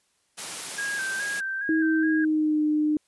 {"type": "high-pass noise", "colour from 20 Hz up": "white", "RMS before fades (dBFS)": -34, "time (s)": [0.37, 1.41], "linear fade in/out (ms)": 20, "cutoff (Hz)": 140, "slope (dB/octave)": 24}
{"type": "tone with vibrato", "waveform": "sine", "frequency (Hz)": 1600, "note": "G6", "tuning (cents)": 35, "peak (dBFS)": -27, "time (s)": [0.78, 2.25], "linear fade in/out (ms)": 5, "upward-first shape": "square", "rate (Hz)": 2.4, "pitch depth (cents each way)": 41}
{"type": "tone with pitch glide", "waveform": "sine", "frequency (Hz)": [318.7, 303.1], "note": ["D#4", "D#4"], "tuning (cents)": [42, -45], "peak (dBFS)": -20, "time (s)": [1.69, 2.97], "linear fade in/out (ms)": 2, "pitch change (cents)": -87, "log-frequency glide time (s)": [1.94, 2.63]}
{"effects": ["white hiss -69 dBFS RMS until 3.07 s", "resampled to 24000 Hz"]}